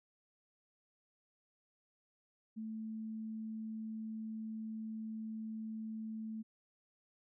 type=tone; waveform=sine; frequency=220 Hz; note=A3; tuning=in tune; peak=-40 dBFS; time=2.56-6.43 s; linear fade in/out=20 ms; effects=none